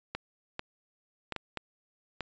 clicks, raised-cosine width 0.3 ms, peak -18 dBFS, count 6, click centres 0.15 / 0.594 / 1.323 / 1.363 / 1.573 / 2.207 s, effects resampled to 16000 Hz

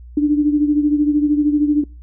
sine beating tone pair, 293.7 / 306.7 Hz, D4 / D#4, 0 / -25 cents, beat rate 13 Hz, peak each -13 / -20 dBFS, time 0.17-1.84 s, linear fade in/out 5 ms, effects noise-tail reverb RT60 0.3 s tail -25 dB re dry + added 60 Hz sine -35 dBFS peak until 2.02 s

